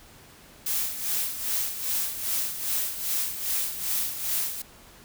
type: noise with tremolo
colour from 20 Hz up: blue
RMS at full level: -26 dBFS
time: 0.66-4.62 s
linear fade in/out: 5 ms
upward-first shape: sine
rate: 2.5 Hz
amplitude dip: 65%
effects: pink hiss -51 dBFS RMS until 5.04 s